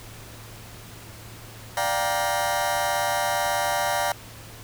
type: chord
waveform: sawtooth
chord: G minor seventh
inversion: second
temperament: just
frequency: 588 / 705.6 / 784 / 940.8 Hz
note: D5 / F5 / G5 / Bb5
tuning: +2 / +18 / 0 / +16 cents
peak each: -24 dBFS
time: 1.77-4.12 s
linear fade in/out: 2 ms
effects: added 111 Hz sine -45 dBFS peak until 4.63 s + pink hiss -44 dBFS RMS until 4.63 s